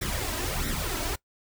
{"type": "noise with flanger", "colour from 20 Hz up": "pink", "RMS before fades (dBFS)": -30, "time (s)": [0.01, 1.16], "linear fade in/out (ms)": 10, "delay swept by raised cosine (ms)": [0.53, 3.13], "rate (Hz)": 1.5, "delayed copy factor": 0.7, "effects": ["noise-tail reverb RT60 0.1 s tail -21 dB re dry"]}